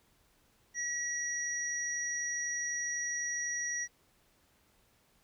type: tone pair together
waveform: sine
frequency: 1922 / 5774 Hz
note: B6 / F#8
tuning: -48 / -43 cents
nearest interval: octave + perfect fifth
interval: 1905 cents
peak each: -36 / -35 dBFS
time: 0.74-3.88 s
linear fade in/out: 50 ms
effects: pink hiss -69 dBFS RMS until 5.23 s